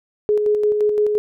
sine tone with tremolo, 420 Hz, G#4, 19 cents sharp, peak -13 dBFS, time 0.29-1.18 s, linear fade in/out 0 ms, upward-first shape square, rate 5.8 Hz, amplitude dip 35%, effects none

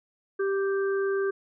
harmonic tone, 392 Hz, G4, in tune, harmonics 1 / 3 / 4, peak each -24 / -38 / -35 dBFS, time 0.39-1.31 s, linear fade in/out 10 ms, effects none

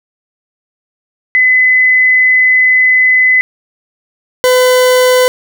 sine / 40% pulse tone pair in turn, 2019 / 504.8 Hz, B6 / B4, +38 / +38 cents, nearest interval 2 octaves, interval 2400 cents, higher first, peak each -5 dBFS, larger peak neither, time 1.35-3.41 / 4.44-5.28 s, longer first, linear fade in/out 0 ms, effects none

